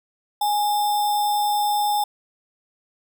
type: tone with sample-and-hold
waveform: sine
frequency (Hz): 829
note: G#5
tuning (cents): -3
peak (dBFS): -18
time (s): 0.41-2.04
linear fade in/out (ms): 5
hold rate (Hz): 4410
effects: none